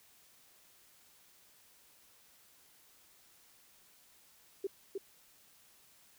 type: tone with echo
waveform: sine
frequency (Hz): 392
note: G4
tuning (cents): 0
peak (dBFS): -32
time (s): 4.64-4.67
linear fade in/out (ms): 5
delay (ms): 310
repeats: 1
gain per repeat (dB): -3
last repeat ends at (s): 4.98
effects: white hiss -64 dBFS RMS until 6.18 s